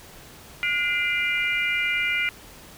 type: tone cluster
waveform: sine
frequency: 1436 / 2060 / 2378 / 2850 Hz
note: F6 / C7 / D7 / F7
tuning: +48 / -28 / +21 / +34 cents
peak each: -29 / -25 / -26 / -31 dBFS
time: 0.63-2.29 s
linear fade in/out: 0 ms
effects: pink hiss -46 dBFS RMS until 2.77 s